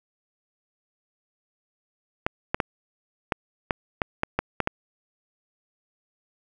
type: clicks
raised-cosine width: 0.5 ms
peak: -7 dBFS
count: 10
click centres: 2.265 / 2.545 / 2.602 / 3.322 / 3.708 / 4.018 / 4.234 / 4.39 / 4.603 / 4.674 s
effects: 8-bit